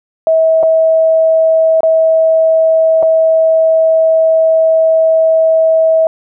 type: tone with dropouts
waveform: sine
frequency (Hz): 645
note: E5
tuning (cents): -38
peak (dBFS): -6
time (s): 0.27-6.07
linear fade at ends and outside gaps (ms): 1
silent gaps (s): 0.629-0.633 / 1.806-1.832 / 3.026-3.03
effects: none